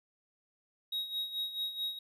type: tone with tremolo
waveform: triangle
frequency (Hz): 3791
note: A#7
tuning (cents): +28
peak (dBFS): -30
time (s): 0.92-1.99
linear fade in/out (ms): 5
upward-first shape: sine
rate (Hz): 4.6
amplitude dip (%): 70
effects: none